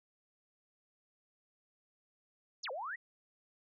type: exponential two-way sweep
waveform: sine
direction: down then up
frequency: 7220 to 483.1 to 2031 Hz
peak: -38 dBFS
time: 2.63-2.96 s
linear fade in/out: 10 ms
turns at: 2.71 s
effects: none